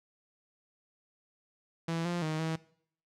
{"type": "tone with pitch steps", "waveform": "sawtooth", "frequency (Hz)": [165.6, 174.2, 156.5, 161], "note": ["E3", "F3", "D#3", "E3"], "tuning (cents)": [8, -4, 10, -41], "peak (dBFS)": -27, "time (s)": [1.88, 2.56], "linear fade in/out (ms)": 5, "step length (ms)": 170, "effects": ["noise-tail reverb RT60 0.6 s tail -20 dB re dry", "low-pass 7000 Hz 12 dB/octave"]}